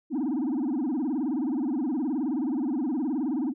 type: tone with vibrato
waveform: sine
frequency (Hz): 277.2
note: C#4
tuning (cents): 0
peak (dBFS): -22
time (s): 0.1-3.54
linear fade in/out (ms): 50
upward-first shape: sine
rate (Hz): 19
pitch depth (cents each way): 270
effects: tanh soft clip ceiling -24 dBFS